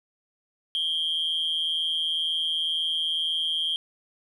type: tone with amplitude modulation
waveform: sine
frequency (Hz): 3204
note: G7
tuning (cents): +37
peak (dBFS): -19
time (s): 0.75-3.76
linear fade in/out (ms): 0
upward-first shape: sine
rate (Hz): 162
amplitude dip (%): 80
effects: tanh soft clip ceiling -19 dBFS + 10-bit